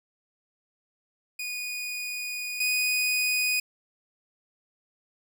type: tone pair in turn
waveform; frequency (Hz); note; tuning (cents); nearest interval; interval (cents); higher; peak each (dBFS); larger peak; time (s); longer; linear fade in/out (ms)
sawtooth; 2466 / 2485; D#7 / D#7; -16 / -3; unison; 13; second; -28 / -20; second; 1.39-2.6 / 2.6-3.6; first; 5
effects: none